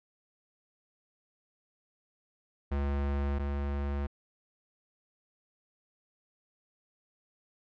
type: tone pair in turn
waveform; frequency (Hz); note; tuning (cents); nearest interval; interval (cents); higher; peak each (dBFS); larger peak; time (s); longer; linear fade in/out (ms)
square; 70.5 / 70.76; C#2 / C#2; +30 / +36; unison; 6; second; -29 / -31; first; 2.71-3.39 / 3.39-4.07; neither; 10
effects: low-pass 2000 Hz 12 dB/octave